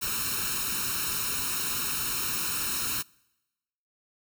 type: noise with comb filter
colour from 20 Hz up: white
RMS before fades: -30 dBFS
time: 0.01-3.03 s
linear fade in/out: 20 ms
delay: 0.74 ms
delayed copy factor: +0.9
effects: noise-tail reverb RT60 1.0 s tail -26 dB re dry